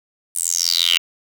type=tone with high-pass filter sweep; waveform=10% pulse; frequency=85.6 Hz; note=F2; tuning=34 cents flat; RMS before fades=-19 dBFS; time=0.35-0.98 s; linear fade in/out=5 ms; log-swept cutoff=9500 to 2700 Hz; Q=7; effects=none